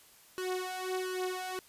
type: tone with flanger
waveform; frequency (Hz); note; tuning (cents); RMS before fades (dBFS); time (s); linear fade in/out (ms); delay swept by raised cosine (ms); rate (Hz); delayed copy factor
sawtooth; 370; F#4; 0; -36; 0.38-1.59; 0; 2 to 4; 1.4; +0.9
effects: white hiss -59 dBFS RMS until 1.68 s + resampled to 32000 Hz